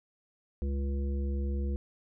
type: harmonic tone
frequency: 69.3 Hz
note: C#2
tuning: in tune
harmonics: 1 / 3 / 5 / 7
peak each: -29 / -39 / -43 / -46 dBFS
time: 0.62-1.76 s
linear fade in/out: 0 ms
effects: none